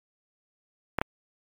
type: clicks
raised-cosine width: 0.5 ms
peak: -9 dBFS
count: 2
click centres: 0.987 / 1.015 s
effects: MP3 96 kbps